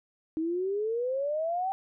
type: exponential sweep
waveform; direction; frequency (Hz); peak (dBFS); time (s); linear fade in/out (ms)
sine; up; 312.7 to 784; -27; 0.37-1.72; 0
effects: none